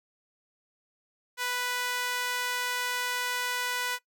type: tone with high-pass filter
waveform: sawtooth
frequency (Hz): 493.9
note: B4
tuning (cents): 0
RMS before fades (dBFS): -31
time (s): 1.37-3.99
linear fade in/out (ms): 50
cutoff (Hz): 1400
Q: 1.1
effects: noise-tail reverb RT60 0.1 s tail -20 dB re dry